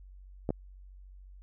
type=clicks; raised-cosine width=2 ms; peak=-17 dBFS; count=2; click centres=0.491 / 0.505 s; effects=added 47 Hz sine -48 dBFS peak until 1.42 s